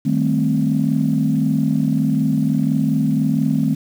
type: chord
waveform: sine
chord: A half-diminished seventh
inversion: second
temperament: equal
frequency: 155.56 / 196 / 220 / 261.6 Hz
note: Eb3 / G3 / A3 / C4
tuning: 0 / 0 / 0 / 0 cents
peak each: -19 / -24 / -19 / -19 dBFS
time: 0.05-3.75 s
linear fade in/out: 10 ms
effects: tanh soft clip ceiling -6 dBFS + 7-bit